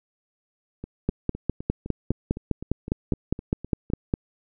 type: two click trains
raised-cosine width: 3 ms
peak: -21 / -9 dBFS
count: 13 / 16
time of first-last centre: 0.84-3.901 / 1.09-4.139 s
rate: 3.92 / 4.92 Hz
effects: none